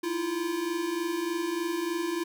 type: tone pair together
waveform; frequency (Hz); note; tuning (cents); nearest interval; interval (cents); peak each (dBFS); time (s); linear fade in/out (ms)
square; 320.1 / 343.4; D#4 / F4; +49 / -29; minor second; 122; -35 / -30; 0.03-2.24; 10
effects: none